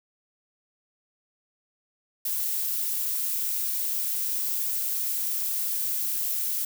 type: noise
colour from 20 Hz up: violet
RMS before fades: -28 dBFS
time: 2.25-6.65 s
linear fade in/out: 5 ms
effects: none